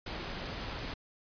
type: noise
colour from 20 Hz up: pink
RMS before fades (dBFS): -39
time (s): 0.06-0.94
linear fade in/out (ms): 5
effects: resampled to 11025 Hz